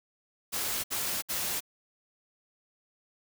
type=noise bursts; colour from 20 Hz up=white; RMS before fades=-32 dBFS; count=3; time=0.52-1.606 s; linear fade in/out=20 ms; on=320 ms; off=63 ms; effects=none